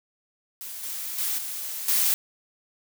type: noise with level steps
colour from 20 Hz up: blue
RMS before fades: -37 / -33 / -27 / -33 / -22 dBFS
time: 0.61-2.14 s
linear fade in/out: 0 ms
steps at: 0.83 / 1.18 / 1.38 / 1.88 s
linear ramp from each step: 5 ms
effects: none